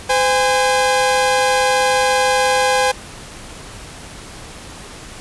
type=tone pair together; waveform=sawtooth; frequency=513 / 816.7 Hz; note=C5 / G#5; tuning=-34 / -29 cents; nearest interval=minor sixth; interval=805 cents; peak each=-12 dBFS; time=0.09-2.92 s; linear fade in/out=10 ms; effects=pink hiss -35 dBFS RMS until 5.2 s + resampled to 24000 Hz